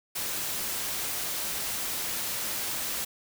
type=noise; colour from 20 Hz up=white; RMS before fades=-32 dBFS; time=0.15-3.05 s; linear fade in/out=10 ms; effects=none